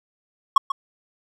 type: tone with echo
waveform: triangle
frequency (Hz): 1100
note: C#6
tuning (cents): -14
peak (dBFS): -7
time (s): 0.56-0.58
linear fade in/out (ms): 5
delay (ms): 140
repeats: 1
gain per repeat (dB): -11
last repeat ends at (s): 0.72
effects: none